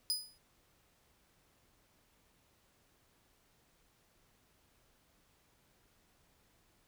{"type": "tone with exponential decay", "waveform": "sawtooth", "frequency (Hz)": 4978, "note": "D#8", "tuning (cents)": 0, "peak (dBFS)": -26, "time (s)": [0.1, 0.38], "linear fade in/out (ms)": 0, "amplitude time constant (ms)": 59, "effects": ["pink hiss -71 dBFS RMS until 6.87 s"]}